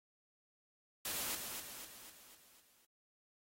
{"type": "noise with echo", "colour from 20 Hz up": "white", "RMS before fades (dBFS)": -40, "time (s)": [1.05, 1.35], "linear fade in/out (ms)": 2, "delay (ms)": 250, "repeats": 6, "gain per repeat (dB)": -5, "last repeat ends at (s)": 2.85, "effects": ["AAC 48 kbps"]}